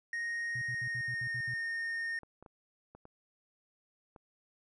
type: tone with pitch glide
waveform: triangle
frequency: 1864.7 to 1836.9 Hz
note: A#6 to A#6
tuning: 0 to -26 cents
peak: -32 dBFS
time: 0.13-2.19 s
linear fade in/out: 2 ms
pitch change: -26 cents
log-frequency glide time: 0.66-1.45 s
type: tone bursts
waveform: sine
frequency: 123 Hz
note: B2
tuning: 7 cents flat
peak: -40 dBFS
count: 8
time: 0.55-1.541 s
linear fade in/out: 5 ms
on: 67 ms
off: 65 ms
type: clicks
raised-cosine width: 1 ms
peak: -38 dBFS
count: 6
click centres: 2.233 / 2.426 / 2.462 / 2.95 / 3.054 / 4.162 s
effects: resampled to 24000 Hz